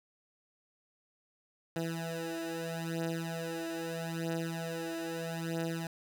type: beating tone pair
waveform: 15% pulse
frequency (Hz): 164.81 / 165.59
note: E3 / E3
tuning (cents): 0 / +8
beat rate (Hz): 0.78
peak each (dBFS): -32 / -31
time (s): 1.76-5.87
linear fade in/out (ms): 2
effects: none